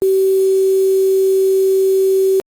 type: tone with quantisation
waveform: sine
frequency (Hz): 383.3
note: G4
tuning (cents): -39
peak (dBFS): -10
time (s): 0.02-2.4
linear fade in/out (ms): 0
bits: 5
effects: Opus 24 kbps